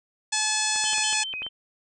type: harmonic tone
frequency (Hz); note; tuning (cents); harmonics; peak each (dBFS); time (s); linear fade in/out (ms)
860; A5; -40; 1 / 2 / 3 / 4 / 5 / 6 / 7 / 8 / 9 / 10; -32 / -32 / -32 / -32 / -32 / -32 / -32 / -32 / -32 / -32; 0.32-1.24; 10
type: clicks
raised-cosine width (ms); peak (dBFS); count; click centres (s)
0.5; -25; 8; 0.76 / 0.84 / 0.932 / 0.982 / 1.129 / 1.338 / 1.42 / 1.465
type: tone with vibrato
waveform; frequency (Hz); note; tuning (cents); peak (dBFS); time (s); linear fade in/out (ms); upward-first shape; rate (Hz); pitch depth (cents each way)
sine; 2794; F7; 0; -30; 0.84-1.49; 20; square; 5.1; 180
effects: none